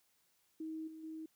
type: tone with level steps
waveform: sine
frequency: 317.6 Hz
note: D#4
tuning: 36 cents sharp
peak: -40 / -48 / -43 dBFS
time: 0.6-1.26 s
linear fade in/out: 5 ms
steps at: 0.87 / 1.03 s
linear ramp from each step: 10 ms
effects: white hiss -75 dBFS RMS until 1.35 s

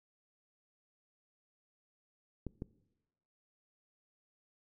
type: clicks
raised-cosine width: 3 ms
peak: -26 dBFS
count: 2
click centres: 2.467 / 2.621 s
effects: noise-tail reverb RT60 1.0 s tail -21 dB re dry

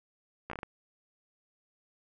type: slowing click train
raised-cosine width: 0.5 ms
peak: -23 dBFS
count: 6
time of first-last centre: 0.5-0.632 s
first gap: 14 ms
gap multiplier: 1.32
effects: none

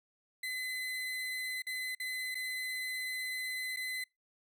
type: tone with dropouts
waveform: 35% pulse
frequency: 2027 Hz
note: B6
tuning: 45 cents sharp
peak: -34 dBFS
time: 0.43-4.04 s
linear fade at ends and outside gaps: 5 ms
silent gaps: 1.621-1.667 / 1.95-1.999 / 2.346-2.352 / 3.763-3.769 s
effects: noise-tail reverb RT60 0.2 s tail -24 dB re dry

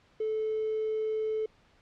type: tone with hard clipping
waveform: triangle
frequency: 435.7 Hz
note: A4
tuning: 17 cents flat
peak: -28 dBFS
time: 0.2-1.46 s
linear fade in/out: 5 ms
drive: 3 dB
effects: pink hiss -63 dBFS RMS until 1.81 s + low-pass 4000 Hz 12 dB/octave

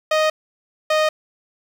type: tone pair in turn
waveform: sawtooth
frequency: 622.3 / 619.7 Hz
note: D#5 / D#5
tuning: 0 / -7 cents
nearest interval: unison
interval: 7 cents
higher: first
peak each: -11 dBFS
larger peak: neither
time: 0.11-0.3 / 0.9-1.09 s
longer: neither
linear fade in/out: 5 ms
effects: low-pass 5000 Hz 12 dB/octave + 7-bit

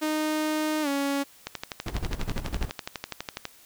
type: tone with pitch glide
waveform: sawtooth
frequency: 308.4 to 279.6 Hz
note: D#4 to C#4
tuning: -15 to +15 cents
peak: -21 dBFS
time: 0.01-1.24 s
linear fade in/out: 20 ms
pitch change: -170 cents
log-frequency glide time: 0.82-0.88 s
type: click train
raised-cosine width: 0.2 ms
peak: -14 dBFS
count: 25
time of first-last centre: 1.47-3.453 s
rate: 12.1 Hz
type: noise with tremolo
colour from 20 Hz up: brown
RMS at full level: -28 dBFS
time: 1.86-2.7 s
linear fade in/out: 2 ms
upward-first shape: square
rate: 12 Hz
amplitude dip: 70%
effects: white hiss -54 dBFS RMS until 3.65 s

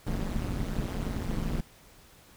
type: noise with amplitude modulation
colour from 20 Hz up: brown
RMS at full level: -27 dBFS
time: 0.06-1.61 s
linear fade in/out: 10 ms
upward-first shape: sine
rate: 186 Hz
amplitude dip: 100%
effects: pink hiss -56 dBFS RMS until 2.36 s

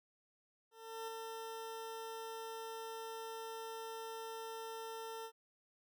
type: tone with ADSR envelope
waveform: 20% pulse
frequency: 450 Hz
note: A4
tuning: 39 cents sharp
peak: -36 dBFS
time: 0.71-5.32 s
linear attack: 370 ms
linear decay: 4 ms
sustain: -3 dB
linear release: 71 ms
effects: none

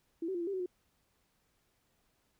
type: tone with pitch steps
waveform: sine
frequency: 331.6 / 380.8 / 347.1 / 338.9 / 396.2 / 374.3 / 359.4 Hz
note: E4 / F#4 / F4 / E4 / G4 / F#4 / F4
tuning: +10 / +50 / -11 / +48 / +18 / +20 / +50 cents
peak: -33 dBFS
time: 0.22-0.661 s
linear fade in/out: 5 ms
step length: 63 ms
effects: pink hiss -75 dBFS RMS until 2.39 s

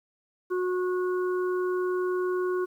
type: harmonic tone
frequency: 364.7 Hz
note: F#4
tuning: 25 cents flat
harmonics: 1 / 3 / 4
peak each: -25 / -36 / -39 dBFS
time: 0.5-2.66 s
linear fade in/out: 20 ms
effects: 10-bit

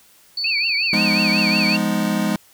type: tone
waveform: sine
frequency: 4482 Hz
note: C#8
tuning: 18 cents sharp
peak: -21 dBFS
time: 0.37-1.76 s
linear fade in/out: 5 ms
type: tone with vibrato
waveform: sine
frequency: 2489 Hz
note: D#7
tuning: in tune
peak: -19 dBFS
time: 0.44-1.77 s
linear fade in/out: 5 ms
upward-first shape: triangle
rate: 5.5 Hz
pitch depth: 190 cents each way
type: chord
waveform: square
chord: F half-diminished seventh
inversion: none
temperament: equal with one note detuned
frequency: 174.61 / 207.7 / 248.7 / 311.1 Hz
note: F3 / Ab3 / Cb4 / Eb4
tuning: 0 / 0 / +12 / 0 cents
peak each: -26 / -21 / -27 / -27 dBFS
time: 0.93-2.36 s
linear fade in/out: 2 ms
effects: white hiss -52 dBFS RMS until 2.53 s

